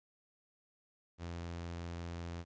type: tone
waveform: sawtooth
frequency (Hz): 85.4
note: F2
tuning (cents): -38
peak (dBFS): -37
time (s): 1.18-2.45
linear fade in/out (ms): 50
effects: resampled to 16000 Hz + 13-bit